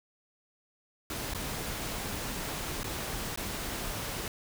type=noise with dropouts; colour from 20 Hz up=pink; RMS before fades=-36 dBFS; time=1.1-4.28 s; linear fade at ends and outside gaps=2 ms; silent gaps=1.338-1.347 / 2.833-2.842 / 3.36-3.374 s; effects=none